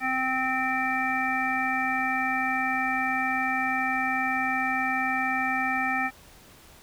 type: harmonic tone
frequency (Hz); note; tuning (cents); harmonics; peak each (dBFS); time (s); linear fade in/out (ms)
260; C4; -11; 1 / 3 / 5 / 7 / 9; -33 / -29 / -32 / -29 / -30; 0-6.11; 50
effects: pink hiss -52 dBFS RMS until 6.82 s